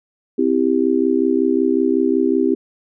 sine chord, C major, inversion none, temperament just, 261.6 / 327 / 392.4 Hz, C4 / E4 / G4, 0 / -14 / +2 cents, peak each -18 dBFS, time 0.38-2.55 s, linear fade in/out 10 ms, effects none

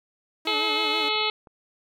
sawtooth tone with vibrato, 311.4 Hz, D#4, 2 cents sharp, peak -30 dBFS, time 0.45-1.09 s, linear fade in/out 5 ms, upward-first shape sine, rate 6.2 Hz, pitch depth 120 cents each way
harmonic tone, 429.6 Hz, A4, 41 cents flat, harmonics 1 / 2 / 3 / 5 / 6 / 7 / 8 / 9 / 10, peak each -31 / -31 / -31 / -31 / -31 / -31 / -31 / -31 / -31 dBFS, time 0.47-1.3 s, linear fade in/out 2 ms
clicks, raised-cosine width 1 ms, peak -35 dBFS, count 6, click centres 0.852 / 1.007 / 1.045 / 1.158 / 1.213 / 1.472 s
effects none

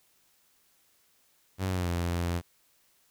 sawtooth tone with pitch glide, 94.8 to 86.43 Hz, F#2 to F2, +43 to -17 cents, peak -24 dBFS, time 1.58-2.42 s, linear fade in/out 50 ms, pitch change -160 cents, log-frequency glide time 1.68-1.89 s, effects white hiss -67 dBFS RMS until 3.1 s

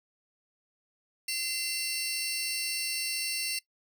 20% pulse tone cluster, 2057 / 2719 / 4553 Hz, C7 / F7 / C#8, -30 / -47 / +45 cents, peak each -33 / -29 / -29 dBFS, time 1.28-3.59 s, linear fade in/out 5 ms, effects noise-tail reverb RT60 0.1 s tail -19 dB re dry

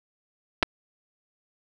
clicks, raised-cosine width 0.3 ms, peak -5 dBFS, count 2, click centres 0.627 / 0.63 s, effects none

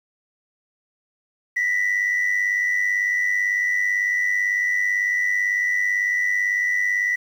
sine tone pair together, 1880 / 1978 Hz, A#6 / B6, +14 / +2 cents, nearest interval minor second, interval 88 cents, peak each -24 / -18 dBFS, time 1.56-7.16 s, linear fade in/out 10 ms, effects tanh soft clip ceiling -15 dBFS + 8-bit

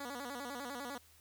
10% pulse tone with vibrato, 261.6 Hz, C4, in tune, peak -33 dBFS, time 0-0.98 s, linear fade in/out 5 ms, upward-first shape square, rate 10 Hz, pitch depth 130 cents each way, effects added 79 Hz sine -67 dBFS peak until 1.2 s + white hiss -64 dBFS RMS until 1.2 s

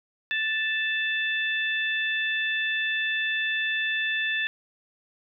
harmonic tone, 880 Hz, A5, in tune, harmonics 2 / 3 / 4, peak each -26 / -30 / -32 dBFS, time 0.31-4.47 s, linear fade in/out 0 ms, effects none

